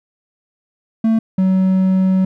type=tone pair in turn; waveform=triangle; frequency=223.4 / 188.24 Hz; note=A3 / F#3; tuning=+27 / +30 cents; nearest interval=minor third; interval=297 cents; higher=first; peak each=-9 dBFS; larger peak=neither; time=1.04-1.19 / 1.38-2.25 s; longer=second; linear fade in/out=5 ms; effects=none